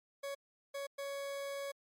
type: tone bursts at uneven times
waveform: 40% pulse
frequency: 558 Hz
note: C#5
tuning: 11 cents sharp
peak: -38 dBFS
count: 3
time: 0.23-0.35 / 0.74-0.87 / 0.98-1.72 s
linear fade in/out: 10 ms
effects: MP3 64 kbps